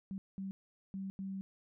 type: tone bursts at uneven times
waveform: sine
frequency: 193 Hz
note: G3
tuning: 27 cents flat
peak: -38 dBFS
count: 4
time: 0.11-0.18 / 0.38-0.51 / 0.94-1.1 / 1.19-1.41 s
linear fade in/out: 0 ms
effects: none